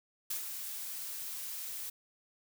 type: noise with ADSR envelope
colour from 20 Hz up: blue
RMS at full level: -35 dBFS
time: 0.3-1.9 s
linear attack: 7 ms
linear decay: 110 ms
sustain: -6 dB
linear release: 7 ms
effects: none